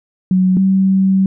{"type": "tone pair in turn", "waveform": "sine", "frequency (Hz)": [185.6, 191.48], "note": ["F#3", "G3"], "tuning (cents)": [6, -40], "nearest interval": "minor second", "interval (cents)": 54, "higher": "second", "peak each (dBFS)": -9, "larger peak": "neither", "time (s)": [[0.31, 0.57], [0.57, 1.26]], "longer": "second", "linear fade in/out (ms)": 2, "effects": []}